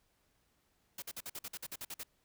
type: noise bursts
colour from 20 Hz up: white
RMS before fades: -43 dBFS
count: 12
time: 0.98-2.034 s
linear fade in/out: 5 ms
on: 42 ms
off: 50 ms
effects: pink hiss -75 dBFS RMS until 2.24 s